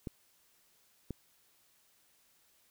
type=clicks; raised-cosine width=3 ms; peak=-25 dBFS; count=2; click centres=0.072 / 1.107 s; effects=white hiss -69 dBFS RMS until 2.7 s